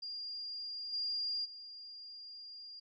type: tone with level steps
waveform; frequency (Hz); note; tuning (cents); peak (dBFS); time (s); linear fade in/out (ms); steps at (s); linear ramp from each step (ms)
sine; 4808; D8; +40; -40 / -34 / -47; 0.02-2.8; 10; 0.92 / 1.44; 20
effects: none